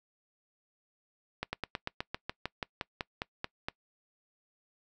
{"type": "slowing click train", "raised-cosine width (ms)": 0.3, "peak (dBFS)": -17, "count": 15, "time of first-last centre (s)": [1.43, 3.685], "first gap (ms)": 100, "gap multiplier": 1.07, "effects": ["noise-tail reverb RT60 0.1 s tail -23 dB re dry"]}